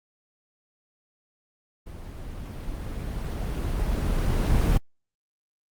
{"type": "noise with level ramp", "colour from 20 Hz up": "brown", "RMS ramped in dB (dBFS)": [-39, -20], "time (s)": [1.86, 4.78], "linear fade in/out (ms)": 10, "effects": ["Opus 24 kbps"]}